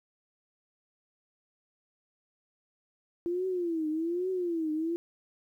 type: tone with vibrato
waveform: sine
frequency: 339.7 Hz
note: F4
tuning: 48 cents flat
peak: -28 dBFS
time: 3.26-4.96 s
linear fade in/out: 0 ms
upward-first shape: triangle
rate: 1.2 Hz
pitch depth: 190 cents each way
effects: 11-bit